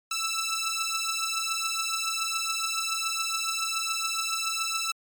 10% pulse beating tone pair, 1318.5 / 1325.6 Hz, E6 / E6, 0 / +9 cents, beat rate 7.1 Hz, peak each -22 / -22 dBFS, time 0.11-4.92 s, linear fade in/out 5 ms, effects MP3 96 kbps

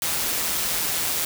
white noise with amplitude modulation, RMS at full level -23 dBFS, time 0.02-1.25 s, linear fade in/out 2 ms, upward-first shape sine, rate 165 Hz, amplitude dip 40%, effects none

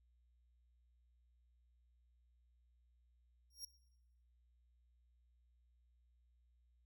sawtooth tone with exponential growth, 5588 Hz, F8, in tune, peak -40 dBFS, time 3.5-3.65 s, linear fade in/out 5 ms, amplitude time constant 32 ms, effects noise-tail reverb RT60 0.9 s tail -19 dB re dry + added 60 Hz sine -70 dBFS peak until 6.85 s

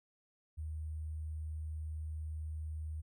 sine tone with sample-and-hold, 77.78 Hz, D#2, in tune, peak -38 dBFS, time 0.57-3.02 s, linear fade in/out 20 ms, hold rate 8820 Hz, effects none

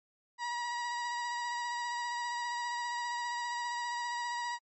30% pulse tone with vibrato, 960 Hz, B5, 49 cents flat, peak -31 dBFS, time 0.38-4.59 s, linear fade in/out 50 ms, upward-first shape sine, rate 15 Hz, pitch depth 20 cents each way, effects MP3 32 kbps

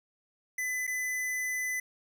square tone with dropouts, 2008 Hz, B6, 28 cents sharp, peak -31 dBFS, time 0.58-1.8 s, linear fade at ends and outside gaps 5 ms, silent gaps 0.869-0.875 s, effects none

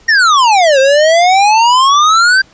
square exponential two-way sweep, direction down then up, 1885 to 523 to 1587 Hz, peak -6 dBFS, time 0.08-2.42 s, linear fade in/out 10 ms, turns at 0.79 s, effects pink hiss -45 dBFS RMS until 2.53 s + resampled to 16000 Hz

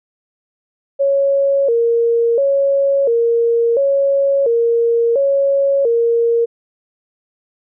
sine tone with vibrato, 508 Hz, B4, 49 cents sharp, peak -11 dBFS, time 0.99-6.46 s, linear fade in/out 20 ms, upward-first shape square, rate 0.72 Hz, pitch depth 150 cents each way, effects none

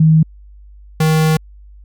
sine / square tone pair in turn, 158.2 / 157.4 Hz, D#3 / D#3, +29 / +20 cents, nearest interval unison, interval 9 cents, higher first, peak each -6 / -11 dBFS, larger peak first, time 0-0.23 / 1-1.37 s, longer second, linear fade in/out 5 ms, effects added 50 Hz sine -37 dBFS peak until 1.84 s

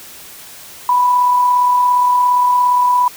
sine tone with amplitude modulation, 987.8 Hz, B5, in tune, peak -8 dBFS, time 0.89-3.08 s, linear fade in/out 2 ms, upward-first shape sine, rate 37.3 Hz, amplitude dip 30%, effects white hiss -36 dBFS RMS until 3.16 s

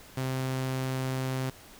sawtooth tone, 130.81 Hz, C3, in tune, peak -25 dBFS, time 0.17-1.5 s, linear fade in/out 5 ms, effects pink hiss -51 dBFS RMS until 1.79 s

